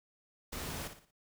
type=noise with echo; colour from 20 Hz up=pink; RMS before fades=-41 dBFS; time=0.52-0.88 s; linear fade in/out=10 ms; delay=58 ms; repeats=4; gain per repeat=-8 dB; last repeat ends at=1.112 s; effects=none

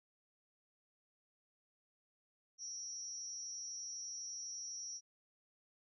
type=tone with amplitude modulation; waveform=sine; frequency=5680 Hz; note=F8; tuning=28 cents sharp; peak=-39 dBFS; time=2.58-5.01 s; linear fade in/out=50 ms; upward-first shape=sine; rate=268 Hz; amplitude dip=90%; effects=none

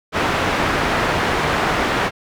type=low-pass noise; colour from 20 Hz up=white; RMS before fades=-19 dBFS; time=0.12-2.11 s; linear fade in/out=50 ms; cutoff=1600 Hz; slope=12 dB/octave; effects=none

